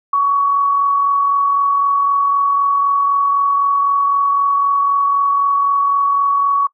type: tone with amplitude modulation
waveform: sine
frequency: 1123 Hz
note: C#6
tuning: 22 cents sharp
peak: -10 dBFS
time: 0.13-6.67 s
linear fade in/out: 5 ms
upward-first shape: sine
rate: 43.9 Hz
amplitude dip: 30%
effects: noise-tail reverb RT60 0.1 s tail -21 dB re dry